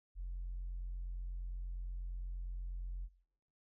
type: tone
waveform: sine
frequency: 44.25 Hz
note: F1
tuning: 23 cents sharp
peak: -38 dBFS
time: 0.15-3.09 s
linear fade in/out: 50 ms
effects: noise-tail reverb RT60 0.8 s tail -24 dB re dry + tanh soft clip ceiling -36 dBFS